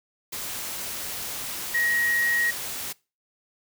sine tone in noise, 1893 Hz, A#6, 26 cents sharp, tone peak -21 dBFS, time 1.74-2.51 s, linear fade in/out 10 ms, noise white, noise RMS -33 dBFS, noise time 0.32-2.93 s, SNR +9 dB, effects noise-tail reverb RT60 0.3 s tail -23 dB re dry

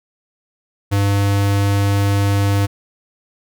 square tone, 100.1 Hz, G2, 37 cents sharp, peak -14 dBFS, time 0.91-2.67 s, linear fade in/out 20 ms, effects none

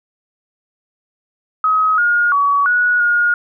sine tone with pitch steps, 1270 / 1428 / 1132 / 1462 / 1431 Hz, D#6 / F6 / C#6 / F#6 / F6, +35 / +38 / +36 / -21 / +42 cents, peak -11 dBFS, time 1.64-3.34 s, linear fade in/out 2 ms, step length 340 ms, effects none

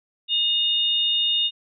sine tone pair together, 2863 / 3657 Hz, F7 / A#7, +42 / -34 cents, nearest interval major third, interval 424 cents, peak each -22 / -21 dBFS, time 0.28-1.51 s, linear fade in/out 50 ms, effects none

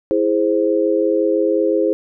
sine chord, E augmented, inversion none, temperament equal, 329.6 / 415.3 / 523.3 Hz, E4 / G#4 / B#4, 0 / 0 / 0 cents, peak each -18 dBFS, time 0.11-1.93 s, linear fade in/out 0 ms, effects none

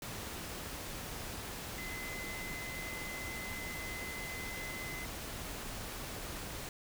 sine tone in noise, 2043 Hz, C7, 42 cents flat, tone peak -43 dBFS, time 1.78-5.05 s, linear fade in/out 2 ms, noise pink, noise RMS -43 dBFS, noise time 0.02-6.69 s, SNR -3 dB, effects none

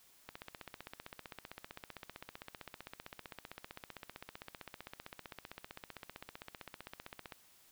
click train, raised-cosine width 0.3 ms, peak -29 dBFS, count 110, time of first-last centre 0.29-7.322 s, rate 15.5 Hz, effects white hiss -65 dBFS RMS until 7.71 s

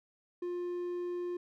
triangle tone, 353.2 Hz, F4, 20 cents sharp, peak -32 dBFS, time 0.42-1.37 s, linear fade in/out 5 ms, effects none

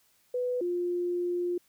sine tone pair in turn, 496 / 352.5 Hz, B4 / F4, +7 / +16 cents, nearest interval tritone, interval 591 cents, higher first, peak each -27 dBFS, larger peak neither, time 0.34-0.61 / 0.61-1.58 s, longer second, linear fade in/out 5 ms, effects white hiss -67 dBFS RMS until 1.68 s

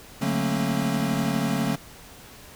square tone cluster, 143.9 / 182.9 / 218.4 / 230.5 / 271.3 Hz, D3 / F#3 / A3 / A#3 / C#4, -35 / -20 / -13 / -19 / -37 cents, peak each -30 dBFS, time 0.21-1.76 s, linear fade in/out 10 ms, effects pink hiss -46 dBFS RMS until 2.55 s

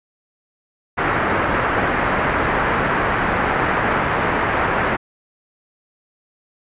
white low-pass noise, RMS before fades -19 dBFS, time 0.97-4.97 s, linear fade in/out 20 ms, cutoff 1800 Hz, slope 24 dB/octave, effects resampled to 8000 Hz

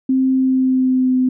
sine tone with pitch glide, 262.2 to 255.8 Hz, C4 to C4, +4 to -39 cents, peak -12 dBFS, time 0.09-1.29 s, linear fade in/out 5 ms, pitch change -43 cents, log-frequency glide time 0.33-1.16 s, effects none

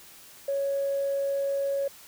sine tone, 555 Hz, C#5, 2 cents sharp, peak -24 dBFS, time 0.48-1.88 s, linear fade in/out 5 ms, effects tanh soft clip ceiling -20 dBFS + white hiss -50 dBFS RMS until 2.07 s

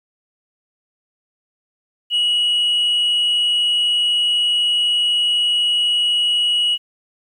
sine tone with frequency modulation, 2912 Hz, F#7, 28 cents flat, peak -12 dBFS, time 2.1-6.78 s, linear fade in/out 50 ms, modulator 178 Hz, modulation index 0.2, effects tanh soft clip ceiling -13 dBFS + 9-bit

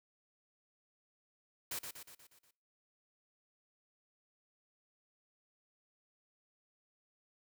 white noise with echo, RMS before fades -40 dBFS, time 1.71-1.79 s, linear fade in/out 5 ms, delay 120 ms, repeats 6, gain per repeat -5 dB, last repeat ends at 2.51 s, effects noise-tail reverb RT60 0.5 s tail -23 dB re dry

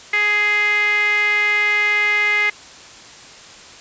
sawtooth tone with band-pass filter, 416.6 Hz, G#4, 5 cents sharp, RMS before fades -17 dBFS, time 0.13-2.5 s, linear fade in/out 5 ms, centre 2100 Hz, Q 7.7, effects white hiss -40 dBFS RMS until 3.8 s + resampled to 16000 Hz

